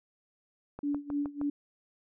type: click train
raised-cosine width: 1 ms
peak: -27 dBFS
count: 5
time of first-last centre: 0.79-1.414 s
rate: 6.41 Hz
type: tone with tremolo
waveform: sine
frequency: 288 Hz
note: D4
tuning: 34 cents flat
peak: -27 dBFS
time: 0.83-1.5 s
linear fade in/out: 5 ms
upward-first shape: sine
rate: 3.5 Hz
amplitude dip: 90%
effects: none